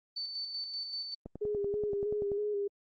sine tone with tremolo, 4523 Hz, C#8, 34 cents sharp, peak -34 dBFS, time 0.16-1.15 s, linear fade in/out 10 ms, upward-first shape square, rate 5.2 Hz, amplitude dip 40%
click train, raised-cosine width 2 ms, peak -28 dBFS, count 12, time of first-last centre 1.26-2.318 s, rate 10.4 Hz
sine tone with vibrato, 410.6 Hz, G#4, 20 cents flat, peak -30 dBFS, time 1.41-2.68 s, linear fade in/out 10 ms, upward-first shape square, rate 3.1 Hz, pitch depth 31 cents each way
effects Opus 24 kbps

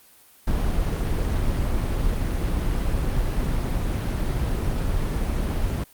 brown noise, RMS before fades -23 dBFS, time 0.47-5.84 s, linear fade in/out 5 ms, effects white hiss -53 dBFS RMS until 5.93 s + Opus 32 kbps

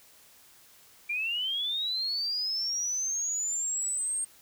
sine linear sweep, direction up, 2349 to 8620 Hz, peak -28 dBFS, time 1.09-4.25 s, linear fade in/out 10 ms, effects white hiss -57 dBFS RMS until 4.41 s

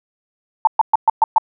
sine tone bursts, 888 Hz, A5, 16 cents sharp, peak -7 dBFS, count 6, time 0.65-1.382 s, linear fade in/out 2 ms, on 22 ms, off 120 ms, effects none

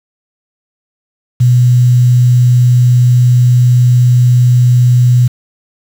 sine tone with quantisation, 123.47 Hz, B2, in tune, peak -4 dBFS, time 1.4-5.28 s, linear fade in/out 10 ms, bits 5, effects none

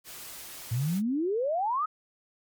white noise, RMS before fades -43 dBFS, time 0.04-1.02 s, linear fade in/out 50 ms
sine exponential sweep, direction up, 110 to 1304 Hz, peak -25 dBFS, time 0.71-1.86 s, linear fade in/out 10 ms
effects MP3 96 kbps

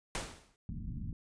pink noise with exponential decay, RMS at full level -34 dBFS, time 0.15-0.56 s, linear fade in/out 1 ms, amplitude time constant 88 ms
pink low-pass noise, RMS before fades -40 dBFS, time 0.69-1.13 s, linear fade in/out 2 ms, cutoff 250 Hz, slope 48 dB/octave
effects resampled to 22050 Hz

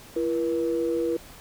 sine tone pair together, 337.5 / 480.1 Hz, E4 / B4, +41 / -49 cents, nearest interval tritone, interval 610 cents, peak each -25 dBFS, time 0.16-1.17 s, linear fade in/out 5 ms, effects tanh soft clip ceiling -15 dBFS + pink hiss -47 dBFS RMS until 1.4 s

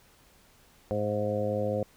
harmonic tone with a mistuned harmonic, 104.8 Hz, G#2, 16 cents sharp, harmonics 1 / 2 / 3 / 4 / 5 / 6 / 7, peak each -34 / -35 / -39 / -37 / -29 / -38 / -40 dBFS, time 0.91-1.83 s, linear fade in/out 0 ms, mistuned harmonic 7, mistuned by -26 cents, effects pink hiss -60 dBFS RMS until 1.96 s

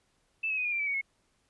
sine tone with pitch steps, 2637 / 2566 / 2498 / 2431 / 2366 / 2302 / 2241 / 2181 Hz, E7 / E7 / D#7 / D#7 / D7 / D7 / C#7 / C#7, 0 / -47 / +6 / -41 / +12 / -35 / +18 / -29 cents, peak -28 dBFS, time 0.43-1.014 s, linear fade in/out 10 ms, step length 73 ms, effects pink hiss -72 dBFS RMS until 1.49 s + resampled to 24000 Hz

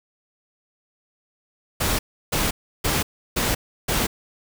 pink noise bursts, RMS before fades -22 dBFS, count 5, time 1.8-4.07 s, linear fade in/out 10 ms, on 190 ms, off 330 ms, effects none

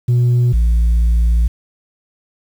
sine tone pair in turn, 121.8 / 57.3 Hz, B2 / A#1, -24 / -29 cents, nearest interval octave + minor second, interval 1305 cents, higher first, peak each -7 dBFS, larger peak neither, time 0.08-0.53 / 0.53-1.48 s, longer second, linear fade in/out 10 ms, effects tanh soft clip ceiling -9 dBFS + 7-bit

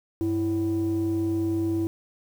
sine tone pair together, 97.99 / 329.6 Hz, G2 / E4, 0 / 0 cents, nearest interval octave + major sixth, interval 2100 cents, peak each -28 / -22 dBFS, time 0.21-1.87 s, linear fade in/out 0 ms, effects tanh soft clip ceiling -19 dBFS + 8-bit

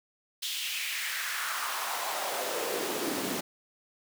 pink noise with high-pass filter sweep, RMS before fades -33 dBFS, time 0.42-3.41 s, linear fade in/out 10 ms, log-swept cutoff 3500 to 230 Hz, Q 2.6, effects none

